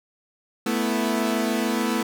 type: chord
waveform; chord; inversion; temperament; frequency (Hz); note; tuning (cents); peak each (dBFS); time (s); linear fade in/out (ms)
sawtooth; A suspended second; none; equal; 220 / 246.9 / 329.6; A3 / B3 / E4; 0 / 0 / 0; -21 / -22 / -24; 0.66-2.03; 5
effects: none